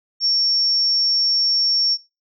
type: tone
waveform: sine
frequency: 5480 Hz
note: F8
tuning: 34 cents flat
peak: -15 dBFS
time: 0.2-1.98 s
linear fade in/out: 50 ms
effects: noise-tail reverb RT60 0.3 s tail -24 dB re dry